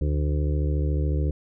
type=harmonic tone; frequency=73.9 Hz; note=D2; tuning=11 cents sharp; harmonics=1 / 2 / 4 / 5 / 6 / 7; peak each=-22 / -28 / -34 / -36 / -38 / -39 dBFS; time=0.01-1.31 s; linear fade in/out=5 ms; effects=none